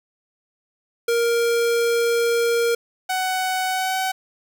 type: tone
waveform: square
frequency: 467.9 Hz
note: A#4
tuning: 6 cents sharp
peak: -18 dBFS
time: 1.08-2.75 s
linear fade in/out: 5 ms
type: tone with pitch glide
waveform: sawtooth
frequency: 747 to 756.6 Hz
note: F#5 to F#5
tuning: +16 to +38 cents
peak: -17 dBFS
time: 3.09-4.12 s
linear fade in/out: 10 ms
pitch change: +22 cents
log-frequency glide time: 3.66-3.98 s
effects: 8-bit